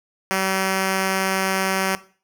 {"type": "tone", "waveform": "5% pulse", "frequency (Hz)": 191, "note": "G3", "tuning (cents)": -45, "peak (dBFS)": -8, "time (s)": [0.31, 1.95], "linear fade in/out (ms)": 0, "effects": ["noise-tail reverb RT60 0.4 s tail -17 dB re dry"]}